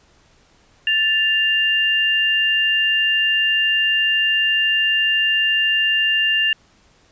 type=tone pair together; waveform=sine; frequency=1760 / 2794 Hz; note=A6 / F7; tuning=0 / 0 cents; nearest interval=minor sixth; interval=800 cents; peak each=-20 / -16 dBFS; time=0.87-6.53 s; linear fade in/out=2 ms; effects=pink hiss -55 dBFS RMS until 7.11 s + resampled to 16000 Hz